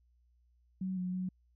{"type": "tone with pitch steps", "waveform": "sine", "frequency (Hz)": [187.7, 181.9, 184.4], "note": ["F#3", "F#3", "F#3"], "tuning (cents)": [25, -29, -6], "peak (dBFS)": -33, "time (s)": [0.81, 1.29], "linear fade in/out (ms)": 5, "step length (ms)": 160, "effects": ["added 60 Hz sine -66 dBFS peak until 1.55 s"]}